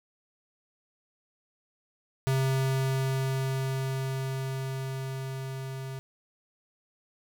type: tone with level ramp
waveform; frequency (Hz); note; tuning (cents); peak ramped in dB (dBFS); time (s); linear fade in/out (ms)
square; 133.2; C3; +31; -24 to -36; 2.27-5.99; 0
effects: none